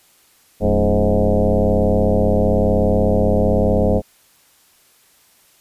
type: tone with frequency modulation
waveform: sine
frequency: 220 Hz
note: A3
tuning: in tune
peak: -12 dBFS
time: 0.6-4.02 s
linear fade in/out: 50 ms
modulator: 101 Hz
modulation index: 4.2
effects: white hiss -54 dBFS RMS until 5.6 s + resampled to 32000 Hz